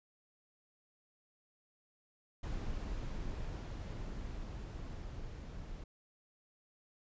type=noise with level ramp; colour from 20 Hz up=brown; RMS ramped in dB=-39 to -46 dBFS; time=2.43-5.84 s; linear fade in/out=5 ms; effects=resampled to 16000 Hz